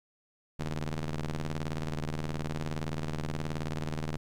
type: ring-modulated tone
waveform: sawtooth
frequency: 78.4 Hz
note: D#2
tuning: 14 cents sharp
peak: -25 dBFS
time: 0.59-4.17 s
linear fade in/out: 5 ms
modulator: 68.9 Hz
effects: low-pass 8000 Hz 12 dB/octave + 11-bit